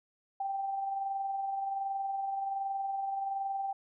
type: tone with amplitude modulation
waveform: sine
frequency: 784 Hz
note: G5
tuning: in tune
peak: -30 dBFS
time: 0.4-3.73 s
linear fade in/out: 5 ms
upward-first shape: sine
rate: 21.3 Hz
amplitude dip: 35%
effects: none